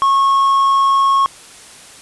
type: tone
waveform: triangle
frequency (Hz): 1094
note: C#6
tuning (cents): -23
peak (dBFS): -8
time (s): 0.02-1.26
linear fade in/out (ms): 0
effects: white hiss -39 dBFS RMS until 2.01 s + resampled to 24000 Hz